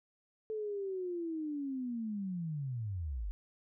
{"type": "linear sweep", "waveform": "sine", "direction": "down", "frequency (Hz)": [440, 43.18], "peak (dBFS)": -35, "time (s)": [0.5, 3.31], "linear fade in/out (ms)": 0, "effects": []}